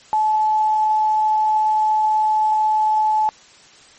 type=tone with quantisation; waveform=sine; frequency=862 Hz; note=A5; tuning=36 cents flat; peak=-14 dBFS; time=0.13-3.29 s; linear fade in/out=0 ms; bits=7; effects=white hiss -47 dBFS RMS until 3.98 s + MP3 32 kbps